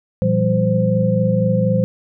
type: tone cluster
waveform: sine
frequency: 116.4 / 169.6 / 193.7 / 518 Hz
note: A#2 / E3 / G3 / C5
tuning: -2 / +50 / -20 / -17 cents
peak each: -19 dBFS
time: 0.22-1.84 s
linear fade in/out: 0 ms
effects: none